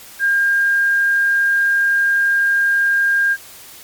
sine tone, 1608 Hz, G6, 44 cents sharp, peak -12 dBFS, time 0.19-3.37 s, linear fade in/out 50 ms, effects white hiss -39 dBFS RMS until 3.83 s + MP3 96 kbps

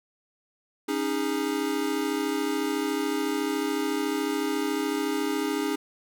square chord, C# suspended second, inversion none, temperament equal with one note detuned, 277.2 / 311.1 / 409.6 Hz, C#4 / D#4 / G#4, 0 / 0 / -24 cents, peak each -31 / -30 / -31 dBFS, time 0.88-5.76 s, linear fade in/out 10 ms, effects none

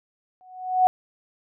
sine tone with exponential growth, 740 Hz, F#5, in tune, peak -11 dBFS, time 0.41-0.87 s, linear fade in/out 0 ms, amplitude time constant 100 ms, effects none

